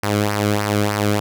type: tone with flanger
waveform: sawtooth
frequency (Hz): 103.7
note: G#2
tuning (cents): -2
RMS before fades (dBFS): -19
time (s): 0.03-1.2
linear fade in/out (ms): 5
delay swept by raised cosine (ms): 0.27 to 1.15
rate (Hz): 3.3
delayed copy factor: -0.65
effects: none